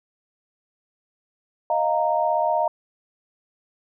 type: chord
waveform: sine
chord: Eb suspended second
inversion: none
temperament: equal with one note detuned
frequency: 622.3 / 698.5 / 927 Hz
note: Eb5 / F5 / Bb5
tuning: 0 / 0 / -10 cents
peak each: -23 dBFS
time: 1.7-2.68 s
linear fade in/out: 2 ms
effects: none